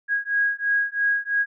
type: beating tone pair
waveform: sine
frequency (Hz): 1644 / 1647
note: G#6 / G#6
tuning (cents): -18 / -15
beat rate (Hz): 3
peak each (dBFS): -23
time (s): 0.08-1.46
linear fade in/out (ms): 50
effects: none